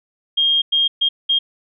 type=tone bursts at uneven times; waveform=sine; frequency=3228 Hz; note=G#7; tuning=50 cents flat; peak=-13 dBFS; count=4; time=0.37-0.62 / 0.72-0.88 / 1.01-1.09 / 1.29-1.39 s; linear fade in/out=10 ms; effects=none